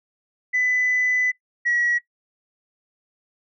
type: tone pair in turn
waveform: sine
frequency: 2000 / 1919 Hz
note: B6 / A#6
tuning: +21 / +50 cents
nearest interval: minor second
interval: 71 cents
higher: first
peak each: -17 dBFS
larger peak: neither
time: 0.53-1.32 / 1.65-1.99 s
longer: first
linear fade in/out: 20 ms
effects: noise-tail reverb RT60 0.1 s tail -18 dB re dry + tanh soft clip ceiling -14 dBFS